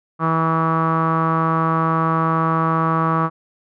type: tone with low-pass filter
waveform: sawtooth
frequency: 162.3 Hz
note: E3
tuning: 27 cents flat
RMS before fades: -18 dBFS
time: 0.19-3.3 s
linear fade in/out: 50 ms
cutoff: 1200 Hz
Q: 9.1
effects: none